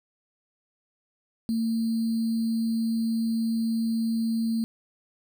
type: tone with sample-and-hold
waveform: sine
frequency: 226.7 Hz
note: A#3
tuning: 48 cents flat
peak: -23 dBFS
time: 1.49-4.64 s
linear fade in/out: 0 ms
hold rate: 4410 Hz
effects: none